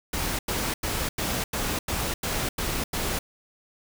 pink noise bursts, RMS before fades -28 dBFS, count 9, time 0.13-3.19 s, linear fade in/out 5 ms, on 260 ms, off 90 ms, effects none

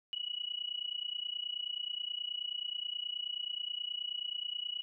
sine tone with amplitude modulation, 2928 Hz, F#7, 19 cents flat, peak -32 dBFS, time 0.13-4.82 s, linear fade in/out 0 ms, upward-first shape sine, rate 29.4 Hz, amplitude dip 90%, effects none

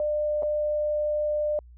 sine tone with dropouts, 599 Hz, D5, 34 cents sharp, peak -23 dBFS, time 0-1.59 s, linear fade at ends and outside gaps 1 ms, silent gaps 0.424-0.431 s, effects added 60 Hz sine -46 dBFS peak until 1.77 s

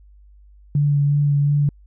sine tone with vibrato, 144.2 Hz, D3, 31 cents flat, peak -14 dBFS, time 0.75-1.69 s, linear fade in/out 2 ms, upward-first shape sine, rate 2.8 Hz, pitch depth 16 cents each way, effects added 50 Hz sine -45 dBFS peak until 1.86 s

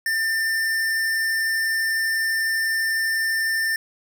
square tone, 1794 Hz, A6, 33 cents sharp, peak -21 dBFS, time 0.06-3.76 s, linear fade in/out 2 ms, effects none

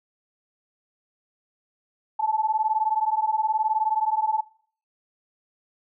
sine beating tone pair, 862 / 881 Hz, A5 / A5, -36 / +2 cents, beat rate 19 Hz, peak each -24 dBFS, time 2.19-4.41 s, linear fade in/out 10 ms, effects noise-tail reverb RT60 0.5 s tail -23 dB re dry

